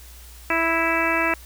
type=harmonic tone; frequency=329.6 Hz; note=E4; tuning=in tune; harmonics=1 / 2 / 3 / 4 / 5 / 6 / 7 / 8; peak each=-27 / -27 / -27 / -27 / -27 / -27 / -27 / -27 dBFS; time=0.5-1.34 s; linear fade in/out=2 ms; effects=added 60 Hz sine -42 dBFS peak until 1.45 s + white hiss -47 dBFS RMS until 1.45 s

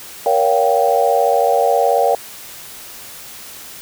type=chord; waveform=sine; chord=G half-diminished seventh; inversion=first; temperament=just; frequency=470.4 / 564.5 / 705.6 / 784 Hz; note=Bb4 / Db5 / F5 / G5; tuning=+16 / +31 / +18 / 0 cents; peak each=-17 dBFS; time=0.26-2.15 s; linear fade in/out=2 ms; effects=white hiss -35 dBFS RMS until 3.81 s

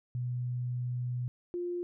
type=tone pair in turn; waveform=sine; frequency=123.47 / 351.8 Hz; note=B2 / F4; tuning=0 / +13 cents; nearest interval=octave + tritone; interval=1813 cents; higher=second; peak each=-31 / -32 dBFS; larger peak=first; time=0.15-1.28 / 1.54-1.83 s; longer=first; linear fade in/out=0 ms; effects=none

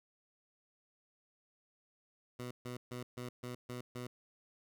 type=tone bursts; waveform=15% pulse; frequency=123.47 Hz; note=B2; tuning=in tune; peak=-35 dBFS; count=7; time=2.39-4.07 s; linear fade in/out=5 ms; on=120 ms; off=140 ms; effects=none

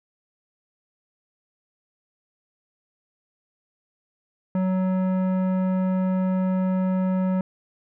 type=tone with tanh clipping; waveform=sine; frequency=186.5 Hz; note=F#3; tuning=14 cents sharp; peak=-22 dBFS; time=4.55-7.41 s; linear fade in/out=2 ms; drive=14 dB; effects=none

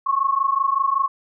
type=tone pair together; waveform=sine; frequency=1080.7 / 1106 Hz; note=C#6 / C#6; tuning=-44 / -4 cents; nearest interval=unison; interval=40 cents; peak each=-20 dBFS; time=0.06-1.08 s; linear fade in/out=10 ms; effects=none

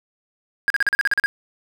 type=tone bursts; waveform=triangle; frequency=1628 Hz; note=G#6; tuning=35 cents flat; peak=-13 dBFS; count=10; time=0.68-1.26 s; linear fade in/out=0 ms; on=22 ms; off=40 ms; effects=none

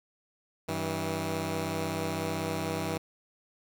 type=tone pair together; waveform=10% pulse; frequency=96.1 / 161.62 Hz; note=G2 / E3; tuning=-34 / -34 cents; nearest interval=major sixth; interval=900 cents; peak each=-26 / -24 dBFS; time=0.68-2.98 s; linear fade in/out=10 ms; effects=none

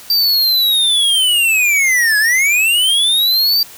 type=linear two-way sweep; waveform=square; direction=down then up; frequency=4701 to 1661.2 to 4701 Hz; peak=-11 dBFS; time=0.1-3.63 s; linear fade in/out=2 ms; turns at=2.18 s; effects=white hiss -37 dBFS RMS until 3.77 s

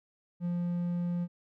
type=tone; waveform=triangle; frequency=174.61 Hz; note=F3; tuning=in tune; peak=-27 dBFS; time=0.4-1.28 s; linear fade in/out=50 ms; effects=none

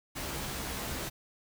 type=noise with comb filter; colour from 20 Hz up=pink; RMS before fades=-37 dBFS; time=0.15-1.1 s; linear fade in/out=20 ms; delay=15 ms; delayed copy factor=+0.6; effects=none

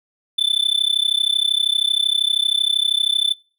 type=tone with amplitude modulation; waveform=triangle; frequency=3520 Hz; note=A7; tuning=in tune; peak=-10 dBFS; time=0.38-3.34 s; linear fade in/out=10 ms; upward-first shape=sine; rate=32.8 Hz; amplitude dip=95%; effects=noise-tail reverb RT60 0.4 s tail -26 dB re dry

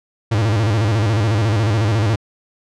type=tone with vibrato; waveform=45% pulse; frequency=107.5 Hz; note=A2; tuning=40 cents flat; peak=-14 dBFS; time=0.31-2.16 s; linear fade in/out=10 ms; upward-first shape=square; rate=14 Hz; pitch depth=110 cents each way; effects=low-pass 6000 Hz 12 dB/octave

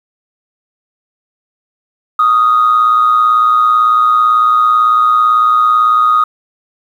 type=tone with amplitude modulation; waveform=sine; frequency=1244.5 Hz; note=D#6; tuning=in tune; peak=-3 dBFS; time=2.19-6.24 s; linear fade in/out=5 ms; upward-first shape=sine; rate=118 Hz; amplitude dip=55%; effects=tanh soft clip ceiling -2 dBFS + 7-bit

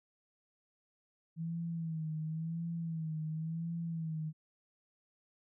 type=tone with vibrato; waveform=sine; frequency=162 Hz; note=E3; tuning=30 cents flat; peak=-35 dBFS; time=1.36-4.33 s; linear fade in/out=50 ms; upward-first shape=sine; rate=0.94 Hz; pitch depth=66 cents each way; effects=none

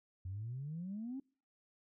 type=exponential sweep; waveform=sine; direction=up; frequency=88.8 to 277.2 Hz; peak=-39 dBFS; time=0.25-1.2 s; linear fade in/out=5 ms; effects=noise-tail reverb RT60 0.4 s tail -25 dB re dry + tanh soft clip ceiling -35 dBFS

